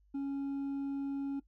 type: tone with hard clipping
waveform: sine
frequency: 277.2 Hz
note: C#4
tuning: in tune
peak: -34 dBFS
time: 0.14-1.4 s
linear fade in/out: 10 ms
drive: 2 dB
effects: noise-tail reverb RT60 0.1 s tail -18 dB re dry + added 50 Hz sine -64 dBFS peak until 1.47 s